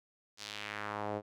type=tone with band-pass filter sweep; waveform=sawtooth; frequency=104.4 Hz; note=G#2; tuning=10 cents sharp; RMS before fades=-40 dBFS; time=0.37-1.22 s; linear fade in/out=50 ms; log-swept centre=5400 to 500 Hz; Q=1.6; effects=none